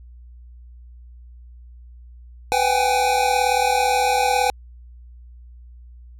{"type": "tone cluster", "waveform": "square", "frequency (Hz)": [500, 754, 793, 831], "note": ["B4", "F#5", "G5", "G#5"], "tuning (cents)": [21, 32, 20, 1], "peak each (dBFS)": [-24, -25, -22, -22], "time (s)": [2.52, 4.5], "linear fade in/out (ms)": 0, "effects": ["added 60 Hz sine -40 dBFS peak until 6.19 s", "low-pass 12000 Hz 12 dB/octave"]}